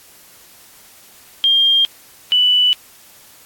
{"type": "tone pair in turn", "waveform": "sine", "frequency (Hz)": [3205, 2974], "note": ["G7", "F#7"], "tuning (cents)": [38, 8], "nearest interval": "minor second", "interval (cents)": 130, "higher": "first", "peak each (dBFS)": -10, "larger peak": "neither", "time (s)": [[1.44, 1.85], [2.32, 2.73]], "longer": "neither", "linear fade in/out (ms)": 0, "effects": ["white hiss -45 dBFS RMS until 3.45 s", "AAC 64 kbps"]}